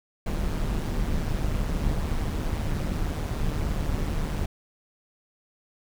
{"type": "noise with amplitude modulation", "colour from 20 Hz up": "brown", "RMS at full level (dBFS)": -24, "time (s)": [0.26, 4.46], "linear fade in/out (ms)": 5, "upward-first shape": "sine", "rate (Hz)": 152, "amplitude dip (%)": 60, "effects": []}